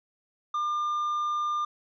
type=tone; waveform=triangle; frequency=1200 Hz; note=D6; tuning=37 cents sharp; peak=-24 dBFS; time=0.54-1.65 s; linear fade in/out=5 ms; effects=resampled to 16000 Hz